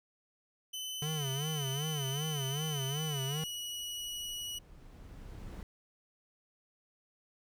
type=tone with pitch glide; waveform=sawtooth; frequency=3029 to 2922 Hz; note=F#7 to F#7; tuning=+40 to -22 cents; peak=-35 dBFS; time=0.73-4.59 s; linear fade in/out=10 ms; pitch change=-62 cents; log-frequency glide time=2.9-3.45 s
type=tone with vibrato; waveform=square; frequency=144.8 Hz; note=D3; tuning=24 cents flat; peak=-35 dBFS; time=1.02-3.44 s; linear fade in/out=2 ms; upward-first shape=sine; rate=2.6 Hz; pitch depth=150 cents each way
type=noise with exponential growth; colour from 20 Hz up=brown; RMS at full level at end=-43 dBFS; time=2.18-5.63 s; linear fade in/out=1 ms; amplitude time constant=750 ms
effects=none